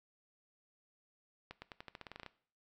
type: accelerating click train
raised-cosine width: 0.3 ms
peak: -30 dBFS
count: 13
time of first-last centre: 1.51-2.263 s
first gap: 110 ms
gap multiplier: 0.89
effects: noise-tail reverb RT60 0.5 s tail -18 dB re dry